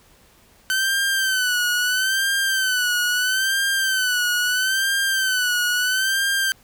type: tone with vibrato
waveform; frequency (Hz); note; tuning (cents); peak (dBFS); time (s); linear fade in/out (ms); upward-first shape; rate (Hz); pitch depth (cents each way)
sawtooth; 1524; G6; -49; -15; 0.7-6.52; 0; sine; 0.76; 82
effects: pink hiss -54 dBFS RMS until 6.63 s